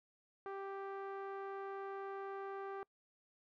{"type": "tone with low-pass filter", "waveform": "sawtooth", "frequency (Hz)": 392, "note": "G4", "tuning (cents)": 0, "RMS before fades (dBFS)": -45, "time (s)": [0.46, 2.83], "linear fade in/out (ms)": 0, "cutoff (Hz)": 1300, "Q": 1.6, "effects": ["noise-tail reverb RT60 0.1 s tail -26 dB re dry"]}